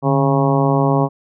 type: harmonic tone with a mistuned harmonic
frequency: 137 Hz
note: C#3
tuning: 20 cents flat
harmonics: 1 / 2 / 3 / 4 / 5 / 6 / 7 / 8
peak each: -16 / -19 / -21 / -22 / -23 / -24 / -24 / -25 dBFS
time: 0.02-1.09 s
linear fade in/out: 50 ms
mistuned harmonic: 1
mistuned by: +110 cents
effects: none